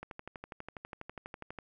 click train, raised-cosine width 0.5 ms, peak -27 dBFS, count 20, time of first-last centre 0.03-1.587 s, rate 12.2 Hz, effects none

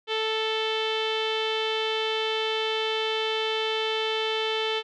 sawtooth tone with low-pass filter, 440 Hz, A4, in tune, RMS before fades -27 dBFS, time 0.07-4.83 s, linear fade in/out 50 ms, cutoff 3300 Hz, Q 5.4, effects none

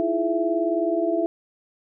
sine tone cluster, 321.9 / 341.2 / 423.1 / 666 Hz, E4 / F4 / G#4 / E5, -41 / -40 / +32 / +18 cents, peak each -27 / -24 / -30 / -24 dBFS, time 0-1.26 s, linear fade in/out 0 ms, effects none

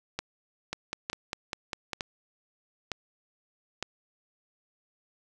two click trains, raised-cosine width 0.2 ms, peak -14 / -15 dBFS, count 5 / 7, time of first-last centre 0.19-3.826 / 0.73-1.932 s, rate 1.1 / 4.99 Hz, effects none

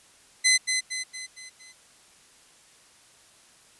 15% pulse tone with echo, 2036 Hz, C7, 48 cents flat, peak -11 dBFS, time 0.44-0.58 s, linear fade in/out 20 ms, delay 230 ms, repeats 5, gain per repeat -6 dB, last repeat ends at 1.73 s, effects white hiss -56 dBFS RMS until 3.79 s + resampled to 24000 Hz

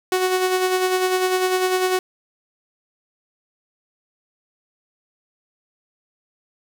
sawtooth tone with tremolo, 370 Hz, F#4, in tune, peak -12 dBFS, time 0.12-1.99 s, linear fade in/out 2 ms, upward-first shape sine, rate 10 Hz, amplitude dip 45%, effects 7-bit

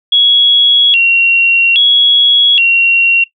sine tone with vibrato, 3028 Hz, F#7, 39 cents sharp, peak -5 dBFS, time 0.12-3.24 s, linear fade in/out 5 ms, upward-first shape square, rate 0.61 Hz, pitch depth 170 cents each way, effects noise-tail reverb RT60 0.1 s tail -17 dB re dry

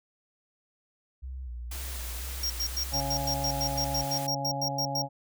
sine tone with vibrato, 62.3 Hz, B1, 16 cents sharp, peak -35 dBFS, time 1.22-4.05 s, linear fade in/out 20 ms, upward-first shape square, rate 2 Hz, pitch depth 74 cents each way
white noise, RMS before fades -40 dBFS, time 1.71-4.27 s, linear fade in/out 5 ms
square tone bursts, 5588 Hz, F8, in tune, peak -28 dBFS, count 16, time 2.43-5.021 s, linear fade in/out 5 ms, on 71 ms, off 97 ms
harmonic tone, 138.59 Hz, C#3, in tune, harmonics 1 / 2 / 4 / 5 / 6, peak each -35 / -39 / -37 / -39 / -34 dBFS, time 2.91-5.09 s, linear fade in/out 50 ms
effects none

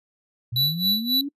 sine linear sweep, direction up, 113.6 to 290 Hz, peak -26 dBFS, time 0.52-1.29 s, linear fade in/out 10 ms
square tone with tremolo, 3951 Hz, B7, in tune, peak -18 dBFS, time 0.56-1.21 s, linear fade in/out 2 ms, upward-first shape sine, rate 3.7 Hz, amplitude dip 90%
effects noise-tail reverb RT60 0.1 s tail -25 dB re dry + resampled to 32000 Hz

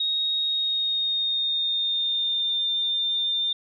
sine tone with pitch glide, 3754 to 3603 Hz, A#7 to A7, +11 to +40 cents, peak -22 dBFS, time 0-3.53 s, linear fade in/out 5 ms, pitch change -71 cents, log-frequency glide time 0.4-2.53 s, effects none

